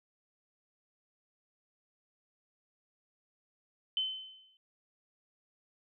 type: tone with exponential decay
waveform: sine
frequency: 3060 Hz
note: G7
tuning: 42 cents flat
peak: -27 dBFS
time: 3.97-4.57 s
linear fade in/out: 1 ms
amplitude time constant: 130 ms
effects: none